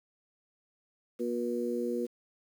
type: harmonic tone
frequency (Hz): 120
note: B2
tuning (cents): -49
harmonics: 2 / 3 / 4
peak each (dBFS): -34 / -34 / -34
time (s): 1.19-2.07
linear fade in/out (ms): 20
effects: 9-bit